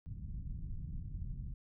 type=low-pass noise; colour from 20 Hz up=pink; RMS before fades=-42 dBFS; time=0.06-1.54 s; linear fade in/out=0 ms; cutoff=160 Hz; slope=24 dB/octave; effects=none